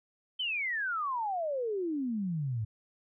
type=exponential sweep; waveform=sine; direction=down; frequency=3136 to 103.83 Hz; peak=-30 dBFS; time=0.39-2.65 s; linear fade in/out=10 ms; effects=none